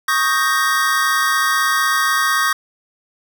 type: chord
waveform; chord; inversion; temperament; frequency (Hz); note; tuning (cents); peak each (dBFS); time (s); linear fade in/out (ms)
square; Eb dominant seventh; third; equal; 1108.7 / 1244.5 / 1568 / 1864.7; Db6 / Eb6 / G6 / Bb6; 0 / 0 / 0 / 0; -21; 0.08-2.53; 5
effects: none